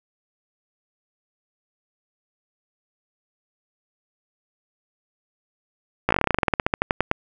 slowing click train, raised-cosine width 0.5 ms, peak -3 dBFS, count 22, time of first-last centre 6.09-7.114 s, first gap 16 ms, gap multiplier 1.1, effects none

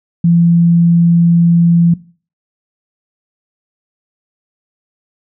sine tone, 170 Hz, F3, 46 cents flat, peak -6 dBFS, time 0.24-1.94 s, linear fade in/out 5 ms, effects noise-tail reverb RT60 0.4 s tail -19 dB re dry

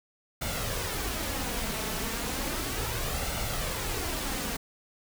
pink noise with flanger, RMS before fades -32 dBFS, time 0.41-4.57 s, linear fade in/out 10 ms, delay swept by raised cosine 1.4 to 4.6 ms, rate 0.34 Hz, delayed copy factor +0.5, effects none

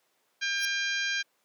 harmonic tone, 800 Hz, G5, 35 cents sharp, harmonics 2 / 3 / 4 / 5 / 6 / 7 / 8, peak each -30 / -34 / -36 / -38 / -40 / -41 / -42 dBFS, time 0.41-1.23 s, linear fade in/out 20 ms
sawtooth tone with exponential growth, 5610 Hz, F8, 7 cents sharp, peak -26 dBFS, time 0.54-0.65 s, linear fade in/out 0 ms, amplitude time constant 22 ms
effects pink hiss -71 dBFS RMS until 1.44 s + high-pass 400 Hz 12 dB/octave

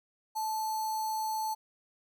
square tone with notch filter, 872 Hz, A5, 16 cents flat, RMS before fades -33 dBFS, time 0.35-1.55 s, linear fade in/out 20 ms, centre 2600 Hz, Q 1.7, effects 12-bit

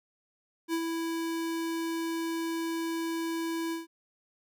square tone with ADSR envelope, 330 Hz, E4, 2 cents sharp, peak -27 dBFS, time 0.68-3.87 s, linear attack 54 ms, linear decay 63 ms, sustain -4 dB, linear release 150 ms, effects none

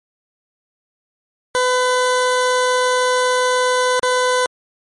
20% pulse tone with dropouts, 503 Hz, B4, 32 cents sharp, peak -9 dBFS, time 1.55-4.46 s, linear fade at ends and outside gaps 0 ms, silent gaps 3.995-4.031 s, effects MP3 48 kbps

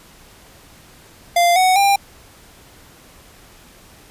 square tone with pitch steps, 694 / 743.8 / 797.2 Hz, F5 / F#5 / G5, -11 / +9 / +29 cents, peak -12 dBFS, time 1.36-1.96 s, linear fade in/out 5 ms, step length 200 ms, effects pink hiss -46 dBFS RMS until 4.1 s + resampled to 32000 Hz

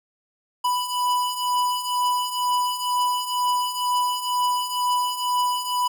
square beating tone pair, 987.8 / 989.9 Hz, B5 / B5, 0 / +4 cents, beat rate 2.1 Hz, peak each -28 / -23 dBFS, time 0.64-5.88 s, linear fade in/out 10 ms, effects none

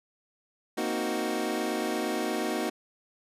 25% pulse chord, C half-diminished seventh, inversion third, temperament equal, 233.1 / 261.6 / 311.1 / 370 Hz, Bb3 / C4 / Eb4 / Gb4, 0 / 0 / 0 / 0 cents, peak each -30 / -33 / -29 / -29 dBFS, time 0.77-2.7 s, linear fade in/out 10 ms, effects resampled to 32000 Hz

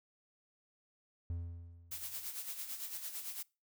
triangle tone with exponential decay, 85.2 Hz, F2, 42 cents flat, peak -33 dBFS, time 1.3-2.32 s, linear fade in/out 0 ms, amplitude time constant 220 ms
blue noise with tremolo, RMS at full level -41 dBFS, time 1.91-3.43 s, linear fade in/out 10 ms, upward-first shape sine, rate 8.9 Hz, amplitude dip 60%
effects noise-tail reverb RT60 0.3 s tail -25 dB re dry

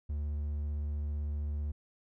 triangle tone with vibrato, 73.7 Hz, D2, 7 cents sharp, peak -30 dBFS, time 0.09-1.72 s, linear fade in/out 10 ms, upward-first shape triangle, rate 18 Hz, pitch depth 10 cents each way, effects none

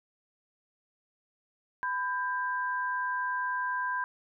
sine tone pair together, 1001 / 1589 Hz, B5 / G6, +23 / +23 cents, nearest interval minor sixth, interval 800 cents, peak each -31 / -32 dBFS, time 1.83-4.04 s, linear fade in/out 0 ms, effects none

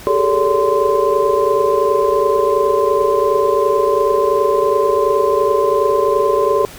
sine tone cluster, 391.3 / 420.5 / 443.3 / 569 / 1035 Hz, G4 / G#4 / A4 / C#5 / C6, -3 / +22 / +13 / +45 / -19 cents, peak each -18 dBFS, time 0.07-6.65 s, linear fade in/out 0 ms, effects pink hiss -36 dBFS RMS until 6.78 s

